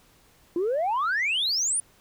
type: exponential sweep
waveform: sine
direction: up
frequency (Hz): 329.6 to 9956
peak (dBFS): -21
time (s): 0.56-1.8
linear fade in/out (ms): 2
effects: tanh soft clip ceiling -20 dBFS + pink hiss -59 dBFS RMS until 2 s